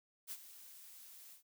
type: noise with ADSR envelope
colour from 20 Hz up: blue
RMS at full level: -43 dBFS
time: 0.27-1.43 s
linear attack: 43 ms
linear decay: 51 ms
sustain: -13 dB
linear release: 110 ms
effects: none